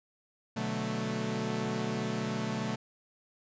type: chord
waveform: sawtooth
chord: B minor seventh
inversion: none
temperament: equal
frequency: 123.47 / 146.83 / 185 / 220 Hz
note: B2 / D3 / F#3 / A3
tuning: 0 / 0 / 0 / 0 cents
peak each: -34 / -36 / -34 / -30 dBFS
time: 0.56-2.76 s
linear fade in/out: 10 ms
effects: resampled to 16000 Hz